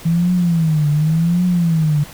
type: tone with vibrato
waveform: sine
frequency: 163 Hz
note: E3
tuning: 19 cents flat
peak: -12 dBFS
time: 0.05-2.04 s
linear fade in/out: 10 ms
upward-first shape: triangle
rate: 0.89 Hz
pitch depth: 190 cents each way
effects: pink hiss -37 dBFS RMS until 2.13 s